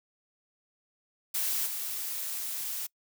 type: noise with level steps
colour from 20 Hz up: blue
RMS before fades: -30 / -35 dBFS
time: 1.34-2.87 s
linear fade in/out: 10 ms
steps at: 1.66 s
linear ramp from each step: 10 ms
effects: noise-tail reverb RT60 0.1 s tail -25 dB re dry